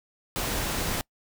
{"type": "noise", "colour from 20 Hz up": "pink", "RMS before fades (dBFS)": -29, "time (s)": [0.36, 1.01], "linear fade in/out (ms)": 0, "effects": ["noise-tail reverb RT60 0.1 s tail -25 dB re dry"]}